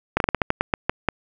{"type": "slowing click train", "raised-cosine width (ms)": 0.5, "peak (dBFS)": -3, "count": 11, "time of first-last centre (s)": [0.17, 1.087], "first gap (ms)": 32, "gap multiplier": 1.22, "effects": []}